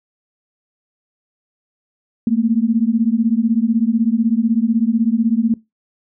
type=beating tone pair; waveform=sine; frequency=220 / 236 Hz; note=A3 / A#3; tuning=0 / +22 cents; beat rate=16 Hz; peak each=-16 dBFS; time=2.27-5.54 s; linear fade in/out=2 ms; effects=noise-tail reverb RT60 0.2 s tail -21 dB re dry